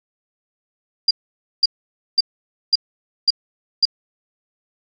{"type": "tone bursts", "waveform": "sine", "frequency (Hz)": 4800, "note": "D8", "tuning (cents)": 37, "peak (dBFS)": -10, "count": 6, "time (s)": [1.08, 3.854], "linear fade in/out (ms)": 5, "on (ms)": 29, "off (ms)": 520, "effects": []}